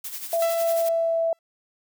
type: noise with tremolo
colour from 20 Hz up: blue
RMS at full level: -32 dBFS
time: 0.04-0.89 s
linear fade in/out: 5 ms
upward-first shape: sine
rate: 11 Hz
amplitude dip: 60%
type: tone with pitch glide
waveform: sine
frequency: 668 to 660.7 Hz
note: E5 to E5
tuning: +23 to +4 cents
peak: -20 dBFS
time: 0.33-1.33 s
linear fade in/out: 2 ms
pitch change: -19 cents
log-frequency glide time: 0.62-1.18 s
type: tone with exponential decay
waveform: sawtooth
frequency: 665 Hz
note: E5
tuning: 15 cents sharp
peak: -23 dBFS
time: 0.42-1.39 s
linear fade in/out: 2 ms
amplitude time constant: 210 ms
effects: none